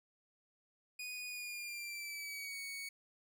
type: tone with pitch glide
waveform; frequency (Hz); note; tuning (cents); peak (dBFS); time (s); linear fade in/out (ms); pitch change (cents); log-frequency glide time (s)
sawtooth; 2474 to 2230; D#7 to C#7; -10 to +10; -39; 0.99-2.89; 5; -180; 1.27-2.6
effects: none